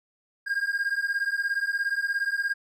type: beating tone pair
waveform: triangle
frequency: 1609 / 1626 Hz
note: G6 / G#6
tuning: +45 / -37 cents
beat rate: 17 Hz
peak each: -26 dBFS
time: 0.46-2.54 s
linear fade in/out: 20 ms
effects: none